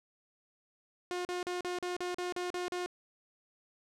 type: tone bursts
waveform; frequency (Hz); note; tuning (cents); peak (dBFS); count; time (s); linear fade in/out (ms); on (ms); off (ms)
sawtooth; 357.8; F4; +42; -30; 10; 1.11-2.861; 0; 140; 39
effects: low-pass 8000 Hz 12 dB/octave